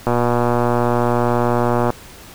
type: click train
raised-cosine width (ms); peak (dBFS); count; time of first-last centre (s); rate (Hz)
1; -3; 221; 0.07-1.903; 120
effects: pink hiss -40 dBFS RMS until 2.34 s